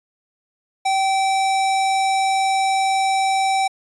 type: tone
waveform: square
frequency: 773 Hz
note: G5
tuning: 24 cents flat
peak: -17 dBFS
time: 0.85-3.68 s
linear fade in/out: 10 ms
effects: resampled to 24000 Hz